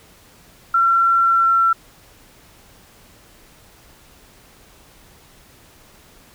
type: tone with pitch glide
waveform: sine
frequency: 1359 to 1350.4 Hz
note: F6 to E6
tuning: -48 to +41 cents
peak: -12 dBFS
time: 0.74-1.73 s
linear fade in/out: 5 ms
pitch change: -11 cents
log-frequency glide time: 1.2-1.53 s
effects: pink hiss -49 dBFS RMS until 6.34 s